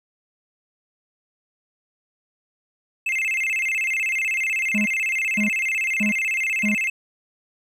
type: tone with vibrato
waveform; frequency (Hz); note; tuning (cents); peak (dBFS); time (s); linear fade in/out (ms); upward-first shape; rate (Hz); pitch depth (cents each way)
triangle; 2349; D7; 0; -19; 3.06-6.9; 5; square; 16; 190
type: tone bursts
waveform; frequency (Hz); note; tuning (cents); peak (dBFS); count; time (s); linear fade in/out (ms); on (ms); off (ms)
triangle; 210; G#3; +19; -18; 4; 4.74-6.75; 10; 120; 510
effects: none